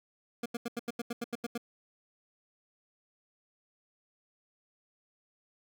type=tone bursts; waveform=25% pulse; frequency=236.4 Hz; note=A#3; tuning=24 cents sharp; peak=-29 dBFS; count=11; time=0.43-1.578 s; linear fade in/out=5 ms; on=28 ms; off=84 ms; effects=none